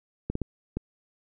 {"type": "clicks", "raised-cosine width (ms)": 3, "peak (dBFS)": -16, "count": 4, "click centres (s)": [0.3, 0.354, 0.417, 0.77], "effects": []}